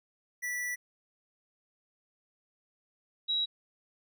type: tone pair in turn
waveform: square / sine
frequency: 1961 / 3866 Hz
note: B6 / B7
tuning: -13 / -38 cents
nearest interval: octave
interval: 1175 cents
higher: second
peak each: -33 / -27 dBFS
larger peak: second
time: 0.42-0.76 / 3.28-3.46 s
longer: first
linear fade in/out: 20 ms
effects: none